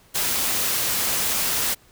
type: noise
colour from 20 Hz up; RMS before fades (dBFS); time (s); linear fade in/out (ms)
white; -23; 0.14-1.75; 20
effects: pink hiss -55 dBFS RMS until 1.91 s